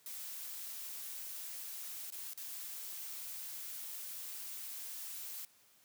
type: noise with dropouts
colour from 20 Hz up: blue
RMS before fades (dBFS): -45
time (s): 0.06-5.45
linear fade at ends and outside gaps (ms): 1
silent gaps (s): 2.103-2.122 / 2.334-2.375
effects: white hiss -67 dBFS RMS until 5.84 s + high-pass 60 Hz 12 dB/octave